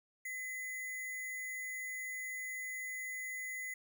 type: tone with sample-and-hold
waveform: sine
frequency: 2024 Hz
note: B6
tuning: 42 cents sharp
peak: -39 dBFS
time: 0.25-3.74 s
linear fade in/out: 5 ms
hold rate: 8820 Hz
effects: none